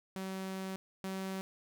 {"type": "tone pair in turn", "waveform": "sawtooth", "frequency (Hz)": [190.2, 190.87], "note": ["F#3", "G3"], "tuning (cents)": [48, -46], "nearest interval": "unison", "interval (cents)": 6, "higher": "second", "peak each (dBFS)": [-34, -33], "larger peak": "second", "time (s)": [[0.16, 0.76], [1.04, 1.41]], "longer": "first", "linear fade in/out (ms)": 0, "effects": []}